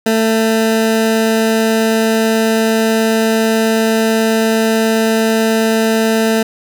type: tone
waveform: 20% pulse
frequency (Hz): 222.7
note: A3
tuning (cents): +21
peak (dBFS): -6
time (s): 0.06-6.43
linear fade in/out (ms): 5
effects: none